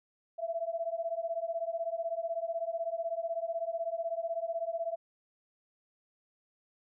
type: beating tone pair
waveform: sine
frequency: 659.3 / 675.3 Hz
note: E5 / E5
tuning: 0 / +42 cents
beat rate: 16 Hz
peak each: -35 / -35 dBFS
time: 0.38-4.96 s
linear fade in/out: 20 ms
effects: none